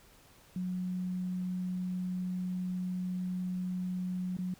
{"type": "tone with dropouts", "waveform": "sine", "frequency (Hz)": 182.4, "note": "F#3", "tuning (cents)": -24, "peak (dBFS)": -32, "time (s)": [0.56, 4.54], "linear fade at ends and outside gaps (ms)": 2, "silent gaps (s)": [4.368, 4.387], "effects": ["pink hiss -60 dBFS RMS until 4.59 s"]}